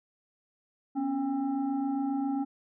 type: tone with frequency modulation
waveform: sine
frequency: 277.2 Hz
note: C#4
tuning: in tune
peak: -27 dBFS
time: 0.95-2.45 s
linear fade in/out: 20 ms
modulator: 527 Hz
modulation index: 0.71
effects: none